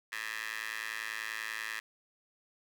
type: tone with high-pass filter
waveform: 15% pulse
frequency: 110.2 Hz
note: A2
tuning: 3 cents sharp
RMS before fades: -39 dBFS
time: 0.12-1.8 s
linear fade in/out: 5 ms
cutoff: 1800 Hz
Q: 3.1
effects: none